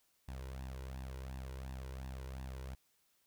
sawtooth tone with flanger, 65.41 Hz, C2, in tune, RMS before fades -45 dBFS, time 0.28-2.75 s, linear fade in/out 5 ms, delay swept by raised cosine 1.1 to 2.1 ms, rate 2.8 Hz, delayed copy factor +0.65, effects white hiss -75 dBFS RMS until 3.26 s

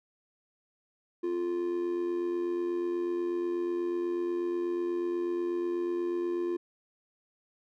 triangle tone with amplitude modulation, 348.6 Hz, F4, 3 cents flat, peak -24 dBFS, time 1.23-6.57 s, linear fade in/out 10 ms, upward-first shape sine, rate 88.2 Hz, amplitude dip 55%, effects none

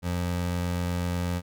square tone pair together, 88.1 / 176.2 Hz, F2 / F3, +16 / +16 cents, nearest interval octave, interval 1200 cents, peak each -29 / -31 dBFS, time 0.02-1.42 s, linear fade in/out 50 ms, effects none

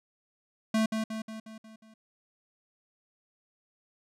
square tone with echo, 220 Hz, A3, in tune, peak -24 dBFS, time 0.74-0.86 s, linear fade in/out 5 ms, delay 180 ms, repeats 6, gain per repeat -5 dB, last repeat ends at 1.94 s, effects low-pass 10000 Hz 12 dB/octave

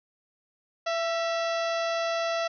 harmonic tone with a mistuned harmonic, 669 Hz, E5, 25 cents sharp, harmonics 1 / 2 / 3 / 4 / 5 / 6 / 7 / 8 / 9, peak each -27 / -33 / -37 / -39 / -41 / -43 / -44 / -45 / -46 dBFS, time 0.86-2.48 s, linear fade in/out 10 ms, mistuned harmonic 3, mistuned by -50 cents, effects none

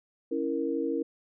sine chord, A# diminished, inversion first, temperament equal, 277.2 / 329.6 / 466.2 Hz, C#4 / E4 / A#4, 0 / 0 / 0 cents, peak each -32 / -31 / -31 dBFS, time 0.31-1.03 s, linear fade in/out 10 ms, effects none

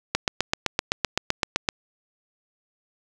click train, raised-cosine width 0.2 ms, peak -3 dBFS, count 13, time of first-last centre 0.15-1.688 s, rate 7.8 Hz, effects none

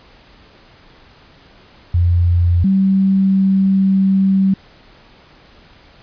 sine tone pair in turn, 87 / 192.73 Hz, F2 / G3, -6 / -29 cents, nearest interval octave + major second, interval 1377 cents, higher second, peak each -10 dBFS, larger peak neither, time 1.94-2.64 / 2.64-4.54 s, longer second, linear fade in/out 5 ms, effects pink hiss -46 dBFS RMS until 6.02 s + resampled to 11025 Hz

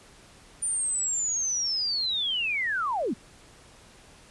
sine linear sweep, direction down, 9240 to 176.8 Hz, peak -25 dBFS, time 0.62-3.14 s, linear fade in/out 10 ms, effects pink hiss -53 dBFS RMS until 4.3 s + resampled to 24000 Hz

